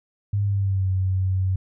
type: tone with pitch glide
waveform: sine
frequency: 101.4 to 94.06 Hz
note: G#2 to F#2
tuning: -41 to +29 cents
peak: -19 dBFS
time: 0.33-1.56 s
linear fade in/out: 5 ms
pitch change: -130 cents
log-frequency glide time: 0.44-0.89 s
effects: none